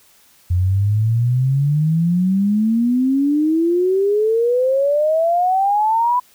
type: exponential sweep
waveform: sine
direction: up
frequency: 87.31 to 1000 Hz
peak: -13 dBFS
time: 0.5-6.2 s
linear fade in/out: 10 ms
effects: white hiss -52 dBFS RMS until 6.34 s